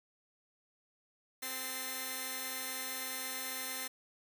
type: tone cluster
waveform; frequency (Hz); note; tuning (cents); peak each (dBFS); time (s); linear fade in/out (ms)
5% pulse; 260.6 / 428.3 / 1798 / 2076; C4 / A4 / A6 / C7; -7 / -47 / +37 / -14; -33 / -40 / -32 / -31; 1.42-3.88; 10
effects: none